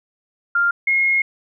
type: tone pair in turn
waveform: sine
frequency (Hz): 1396.9 / 2154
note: F6 / C7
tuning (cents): 0 / +50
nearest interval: perfect fifth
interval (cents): 750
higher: second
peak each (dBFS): -14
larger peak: neither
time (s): 0.55-0.71 / 0.87-1.22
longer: second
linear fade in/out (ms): 5
effects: none